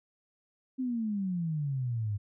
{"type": "exponential sweep", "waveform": "sine", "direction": "down", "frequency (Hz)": [264.5, 99.6], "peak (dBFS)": -29, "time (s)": [0.78, 2.18], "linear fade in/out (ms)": 20, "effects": []}